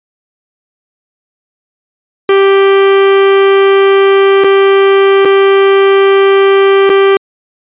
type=tone with dropouts; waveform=45% pulse; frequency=392 Hz; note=G4; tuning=in tune; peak=-4 dBFS; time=2.29-7.17 s; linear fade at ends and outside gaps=2 ms; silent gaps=4.439-4.443 / 5.25-5.254 / 6.894-6.899 s; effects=resampled to 8000 Hz